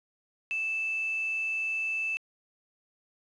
sine tone with quantisation, 2637 Hz, E7, in tune, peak -28 dBFS, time 0.51-2.17 s, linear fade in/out 0 ms, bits 8, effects resampled to 22050 Hz

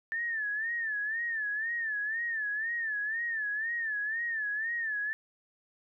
sine tone with vibrato, 1773 Hz, A6, 13 cents sharp, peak -30 dBFS, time 0.12-5.13 s, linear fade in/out 0 ms, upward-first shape sine, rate 2 Hz, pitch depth 110 cents each way, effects none

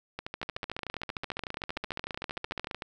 two click trains, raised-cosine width 0.3 ms, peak -19 / -18 dBFS, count 36 / 35, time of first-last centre 0.19-2.822 / 0.43-2.712 s, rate 13.3 / 14.9 Hz, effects none

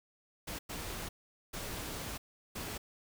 pink noise bursts at uneven times, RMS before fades -41 dBFS, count 4, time 0.47-0.59 / 0.69-1.09 / 1.53-2.18 / 2.55-2.78 s, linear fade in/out 10 ms, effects none

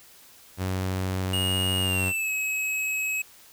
sawtooth tone, 93.6 Hz, F#2, 20 cents sharp, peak -22 dBFS, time 0.57-2.13 s, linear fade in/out 50 ms
square tone with pitch glide, 2858 to 2561 Hz, F7 to D#7, +39 to +49 cents, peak -26 dBFS, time 1.33-3.22 s, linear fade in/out 5 ms, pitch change -190 cents, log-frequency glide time 1.81-2.31 s
effects white hiss -52 dBFS RMS until 3.52 s

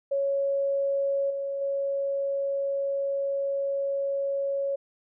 sine tone with level steps, 554.4 Hz, C#5, in tune, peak -23 / -28 / -25 dBFS, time 0.11-4.76 s, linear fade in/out 10 ms, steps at 1.3 / 1.61 s, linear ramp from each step 5 ms, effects none

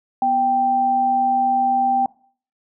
sine tone pair together, 246.9 / 784 Hz, B3 / G5, 0 / 0 cents, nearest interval octave + minor sixth, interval 2000 cents, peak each -27 / -15 dBFS, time 0.22-2.06 s, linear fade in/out 2 ms, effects noise-tail reverb RT60 0.5 s tail -22 dB re dry

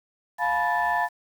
sine tone cluster, 702 / 855 / 981 / 1758 Hz, F5 / A5 / B5 / A6, +9 / -50 / -12 / -2 cents, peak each -26 dBFS, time 0.38-1.09 s, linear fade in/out 50 ms, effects tanh soft clip ceiling -14 dBFS + 8-bit

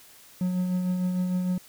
triangle tone with tremolo, 181.9 Hz, F#3, 29 cents flat, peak -20 dBFS, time 0.41-1.58 s, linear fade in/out 2 ms, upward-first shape triangle, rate 6.6 Hz, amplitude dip 40%, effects white hiss -52 dBFS RMS until 1.68 s

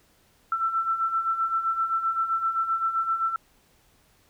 sine beating tone pair, 1331 / 1338.7 Hz, E6 / E6, +16 / +26 cents, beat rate 7.7 Hz, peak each -30 / -24 dBFS, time 0.52-3.36 s, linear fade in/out 2 ms, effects pink hiss -62 dBFS RMS until 4.29 s

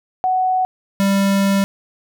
sine / square tone pair in turn, 744 / 196.95 Hz, F#5 / G3, +9 / +8 cents, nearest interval octave + major seventh, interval 2301 cents, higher first, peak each -14 dBFS, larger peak neither, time 0.24-0.65 / 1-1.64 s, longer second, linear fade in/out 0 ms, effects none

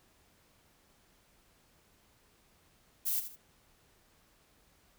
violet noise with echo, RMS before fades -32 dBFS, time 3.05-3.21 s, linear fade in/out 20 ms, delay 78 ms, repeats 2, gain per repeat -10 dB, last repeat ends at 3.366 s, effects pink hiss -67 dBFS RMS until 4.98 s

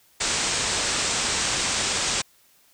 white low-pass noise, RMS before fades -25 dBFS, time 0.2-2.22 s, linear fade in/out 10 ms, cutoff 8600 Hz, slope 96 dB/octave, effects white hiss -59 dBFS RMS until 2.73 s

